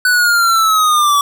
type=linear sweep; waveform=square; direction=down; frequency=1498 to 1137 Hz; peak=-10 dBFS; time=0.05-1.21 s; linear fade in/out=2 ms; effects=none